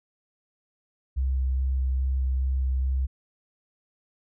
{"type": "tone with vibrato", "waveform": "sine", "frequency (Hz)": 65.41, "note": "C2", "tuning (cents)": 0, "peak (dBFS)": -22, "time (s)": [1.16, 3.07], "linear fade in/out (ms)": 20, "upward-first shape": "square", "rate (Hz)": 2.4, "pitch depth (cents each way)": 10, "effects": []}